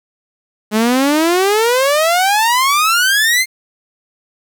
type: exponential sweep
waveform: sawtooth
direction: up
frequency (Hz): 208.6 to 2134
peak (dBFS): -7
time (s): 0.71-3.46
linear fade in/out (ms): 50
effects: 7-bit